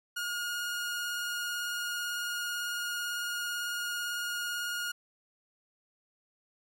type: tone with vibrato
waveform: sawtooth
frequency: 1431 Hz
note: F6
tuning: 42 cents sharp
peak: -29 dBFS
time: 0.16-4.92 s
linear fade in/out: 10 ms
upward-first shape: square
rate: 18 Hz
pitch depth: 9 cents each way
effects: none